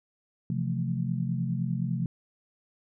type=chord; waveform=sine; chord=F major seventh; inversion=second; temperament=equal; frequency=130.81 / 164.81 / 174.61 / 220 Hz; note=C3 / E3 / F3 / A3; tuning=0 / 0 / 0 / 0 cents; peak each=-30 / -35 / -31 / -35 dBFS; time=0.5-2.06 s; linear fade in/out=2 ms; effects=none